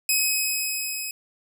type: tone with level ramp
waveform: 10% pulse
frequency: 2541 Hz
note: D#7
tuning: 36 cents sharp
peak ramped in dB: -10 to -21 dBFS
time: 0.09-1.11 s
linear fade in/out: 2 ms
effects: none